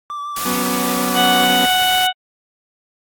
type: tone with vibrato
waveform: triangle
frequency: 1166 Hz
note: D6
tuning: 13 cents flat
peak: -22 dBFS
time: 0.1-1.44 s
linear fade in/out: 0 ms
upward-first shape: sine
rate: 6.6 Hz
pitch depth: 23 cents each way
type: noise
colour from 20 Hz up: white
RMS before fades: -25 dBFS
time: 0.36-2.07 s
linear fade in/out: 5 ms
type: chord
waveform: sawtooth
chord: F# suspended fourth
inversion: none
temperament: equal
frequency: 185 / 246.9 / 277.2 Hz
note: F#3 / B3 / C#4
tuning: 0 / 0 / 0 cents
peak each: -21 / -17 / -22 dBFS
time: 0.45-1.66 s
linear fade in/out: 10 ms
type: harmonic tone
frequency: 740 Hz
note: F#5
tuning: in tune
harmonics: 1 / 2 / 3 / 4 / 5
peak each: -16 / -21 / -27 / -18 / -24 dBFS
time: 1.14-2.13 s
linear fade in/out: 50 ms
effects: AAC 64 kbps